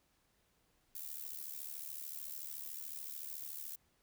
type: noise with amplitude modulation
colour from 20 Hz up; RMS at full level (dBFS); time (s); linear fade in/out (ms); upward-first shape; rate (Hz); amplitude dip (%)
violet; -42; 0.95-3.76; 5; sine; 73.7; 80
effects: pink hiss -75 dBFS RMS until 4.02 s